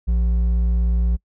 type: tone with hard clipping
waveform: sine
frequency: 58.27 Hz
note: A#1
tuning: in tune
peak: -17 dBFS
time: 0.07-1.17 s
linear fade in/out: 20 ms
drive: 5 dB
effects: noise-tail reverb RT60 0.1 s tail -26 dB re dry